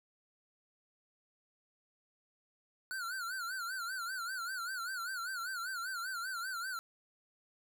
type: tone with vibrato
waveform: square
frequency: 1454 Hz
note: F#6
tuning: 31 cents flat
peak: -38 dBFS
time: 2.91-6.79 s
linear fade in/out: 0 ms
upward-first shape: sine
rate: 5.1 Hz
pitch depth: 130 cents each way
effects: none